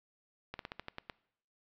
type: slowing click train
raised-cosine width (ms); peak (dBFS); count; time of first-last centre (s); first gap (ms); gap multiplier
0.3; -24; 8; 0.54-1.098; 52; 1.14
effects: noise-tail reverb RT60 0.7 s tail -22 dB re dry + low-pass 5000 Hz 12 dB/octave